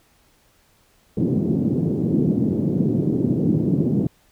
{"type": "band-pass noise", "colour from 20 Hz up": "pink", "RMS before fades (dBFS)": -20, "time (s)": [1.17, 4.07], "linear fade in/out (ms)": 2, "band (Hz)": [140, 340], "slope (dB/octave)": 24, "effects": ["pink hiss -59 dBFS RMS until 4.31 s"]}